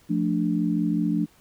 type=chord; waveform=sine; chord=D minor; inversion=first; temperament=equal; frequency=174.61 / 220 / 293.7 Hz; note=F3 / A3 / D4; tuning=0 / 0 / 0 cents; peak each=-25 / -26 / -25 dBFS; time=0.09-1.26 s; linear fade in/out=20 ms; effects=pink hiss -58 dBFS RMS until 1.4 s